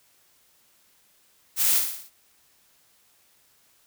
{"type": "noise with echo", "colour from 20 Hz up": "blue", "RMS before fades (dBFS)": -22, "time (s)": [1.56, 1.82], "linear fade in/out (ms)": 50, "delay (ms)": 57, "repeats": 5, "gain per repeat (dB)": -5, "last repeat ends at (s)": 2.105, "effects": ["white hiss -62 dBFS RMS until 3.86 s"]}